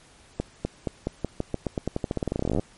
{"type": "accelerating click train", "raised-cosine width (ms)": 2, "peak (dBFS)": -12, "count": 30, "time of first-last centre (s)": [0.4, 2.595], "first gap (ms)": 250, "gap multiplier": 0.89, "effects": ["pink hiss -54 dBFS RMS until 2.77 s", "MP3 48 kbps"]}